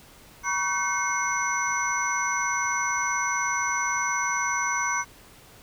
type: tone cluster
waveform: sine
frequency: 964 / 1121 / 1525 / 2163 / 5960 Hz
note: B5 / C#6 / G6 / C#7 / F#8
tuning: -42 / +19 / -48 / -43 / +12 cents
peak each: -30 dBFS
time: 0.43-5.05 s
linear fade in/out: 50 ms
effects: pink hiss -51 dBFS RMS until 5.62 s